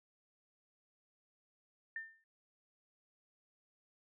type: tone with exponential decay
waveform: sine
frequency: 1800 Hz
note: A6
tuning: 39 cents sharp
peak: -37 dBFS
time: 1.96-2.24 s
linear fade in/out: 2 ms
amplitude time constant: 60 ms
effects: none